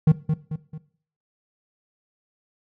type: tone with echo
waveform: triangle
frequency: 155.56 Hz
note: D#3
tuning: in tune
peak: -9 dBFS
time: 0.07-0.12 s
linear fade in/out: 5 ms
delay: 220 ms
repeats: 3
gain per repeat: -7 dB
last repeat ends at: 0.78 s
effects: noise-tail reverb RT60 0.5 s tail -17 dB re dry